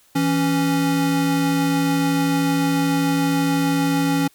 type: tone pair together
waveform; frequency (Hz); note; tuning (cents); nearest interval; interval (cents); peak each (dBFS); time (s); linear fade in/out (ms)
square; 164.96 / 277.2; E3 / C#4; +2 / 0; major sixth; 898; -23 / -19; 0.15-4.28; 10
effects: white hiss -56 dBFS RMS until 4.34 s